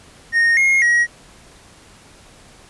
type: tone with pitch steps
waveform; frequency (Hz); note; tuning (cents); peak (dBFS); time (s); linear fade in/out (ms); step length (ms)
triangle; 1852 / 2146 / 1901; A#6 / C7 / A#6; -12 / +43 / +33; -10; 0.32-1.07; 50; 250
effects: pink hiss -46 dBFS RMS until 2.69 s + resampled to 24000 Hz

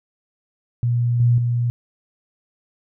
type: tone with level steps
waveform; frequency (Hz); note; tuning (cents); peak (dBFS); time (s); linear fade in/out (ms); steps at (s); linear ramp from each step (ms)
sine; 120; B2; -49; -16 / -12 / -17; 0.83-1.7; 0; 1.2 / 1.38; 2
effects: none

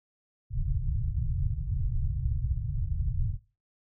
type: low-pass noise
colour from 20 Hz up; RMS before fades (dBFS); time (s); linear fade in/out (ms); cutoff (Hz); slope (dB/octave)
pink; -29; 0.5-3.38; 50; 150; 96
effects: noise-tail reverb RT60 0.3 s tail -17 dB re dry

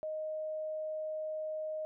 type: tone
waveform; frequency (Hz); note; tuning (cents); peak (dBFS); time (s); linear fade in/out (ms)
sine; 622.3; D#5; 0; -35; 0.03-1.85; 0
effects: none

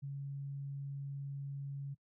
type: tone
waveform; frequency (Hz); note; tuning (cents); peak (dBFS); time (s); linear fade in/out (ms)
sine; 139.5; C#3; +11; -39; 0.02-1.95; 20
effects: noise-tail reverb RT60 0.1 s tail -21 dB re dry

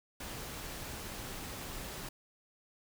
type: noise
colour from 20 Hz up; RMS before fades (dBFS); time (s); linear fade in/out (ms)
pink; -43; 0.2-2.09; 5
effects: none

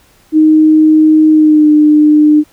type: tone with pitch glide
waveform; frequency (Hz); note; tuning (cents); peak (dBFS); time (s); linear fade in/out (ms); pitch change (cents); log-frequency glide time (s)
sine; 311.1 to 301.5; D#4 to D4; 0 to +46; -3; 0.32-2.44; 50; -54; 1.31-1.7
effects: pink hiss -48 dBFS RMS until 2.52 s

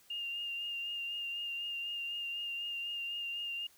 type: tone with vibrato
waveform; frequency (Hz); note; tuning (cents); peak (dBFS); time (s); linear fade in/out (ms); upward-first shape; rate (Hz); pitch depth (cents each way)
sine; 2807; F7; +8; -36; 0.1-3.67; 5; sine; 4; 22
effects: white hiss -64 dBFS RMS until 3.77 s

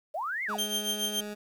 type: linear two-way sweep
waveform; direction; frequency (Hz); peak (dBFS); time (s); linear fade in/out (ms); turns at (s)
sine; up then down; 554.4 to 2198 to 554.4; -30; 0.14-0.57; 10; 0.44
type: tone with pitch glide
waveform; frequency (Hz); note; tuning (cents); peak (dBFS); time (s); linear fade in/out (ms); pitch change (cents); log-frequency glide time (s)
20% pulse; 209.8 to 208.5; G#3 to G#3; +18 to +7; -31; 0.48-1.35; 20; -11; 1.13-1.24
type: tone with tremolo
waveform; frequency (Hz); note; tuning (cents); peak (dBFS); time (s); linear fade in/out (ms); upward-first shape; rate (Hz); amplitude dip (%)
sawtooth; 3164; G7; +15; -23; 0.58-1.21; 10; triangle; 7; 80
effects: 10-bit

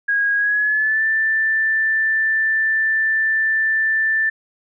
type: tone with pitch glide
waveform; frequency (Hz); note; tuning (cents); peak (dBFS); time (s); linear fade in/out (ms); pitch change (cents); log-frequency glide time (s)
sine; 1642 to 1770; G#6 to A6; -20 to +10; -15; 0.08-4.3; 10; +130; 0.35-1.04
effects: none

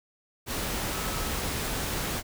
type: tone in noise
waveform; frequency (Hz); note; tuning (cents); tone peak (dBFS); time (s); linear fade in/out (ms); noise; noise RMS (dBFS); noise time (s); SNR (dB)
sine; 1297; E6; -28; -41; 0.9-1.35; 50; pink; -31; 0.46-2.23; -13
effects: none

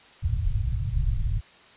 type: low-pass noise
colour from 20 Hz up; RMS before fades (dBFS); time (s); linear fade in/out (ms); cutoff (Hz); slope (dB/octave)
pink; -25; 0.22-1.41; 20; 130; 48
effects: white hiss -52 dBFS RMS until 1.76 s + resampled to 8000 Hz

